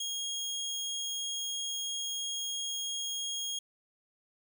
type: tone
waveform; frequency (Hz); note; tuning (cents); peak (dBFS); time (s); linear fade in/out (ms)
25% pulse; 3273; G#7; -26; -30; 0-3.59; 5
effects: none